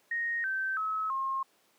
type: tone with pitch steps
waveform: sine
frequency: 1864.7 / 1550 / 1288.4 / 1071 Hz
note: A#6 / G6 / E6 / C6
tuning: 0 / -20 / -40 / +40 cents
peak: -29 dBFS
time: 0.11-1.43 s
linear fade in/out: 5 ms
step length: 330 ms
effects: pink hiss -67 dBFS RMS until 1.78 s + high-pass 300 Hz 12 dB/octave